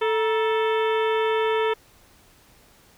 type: harmonic tone with a mistuned harmonic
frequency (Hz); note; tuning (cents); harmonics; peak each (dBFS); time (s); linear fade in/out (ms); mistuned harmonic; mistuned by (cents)
440; A4; 0; 1 / 2 / 3 / 4 / 5 / 6 / 7 / 8; -21 / -27 / -31 / -33 / -35 / -37 / -38 / -39; 0.01-1.74; 10; 2; +120
effects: pink hiss -55 dBFS RMS until 2.97 s